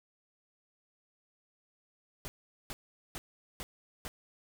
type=noise bursts; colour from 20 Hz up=pink; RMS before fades=-41 dBFS; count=5; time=2.25-4.08 s; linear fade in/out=0 ms; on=30 ms; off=420 ms; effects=none